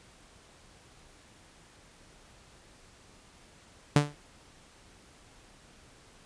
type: tone with exponential decay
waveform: sawtooth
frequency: 146.1 Hz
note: D3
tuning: 9 cents flat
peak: -12 dBFS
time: 3.96-4.15 s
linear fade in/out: 2 ms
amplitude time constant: 41 ms
effects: pink hiss -57 dBFS RMS until 6.25 s + resampled to 22050 Hz